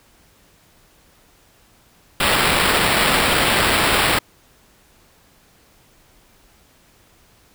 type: noise with sample-and-hold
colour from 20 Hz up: white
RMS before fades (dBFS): -17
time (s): 2.2-4.19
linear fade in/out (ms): 5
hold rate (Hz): 6300
effects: pink hiss -54 dBFS RMS until 7.54 s